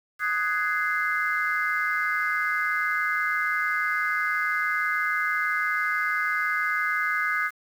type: chord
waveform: sine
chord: Ab dominant seventh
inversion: second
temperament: just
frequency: 1245.9 / 1495.1 / 1661.2 / 2077 Hz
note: Eb6 / Gb6 / Ab6 / C7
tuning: +2 / +18 / 0 / -13 cents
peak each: -28 dBFS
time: 0.19-7.51 s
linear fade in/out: 50 ms
effects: tanh soft clip ceiling -14 dBFS + 8-bit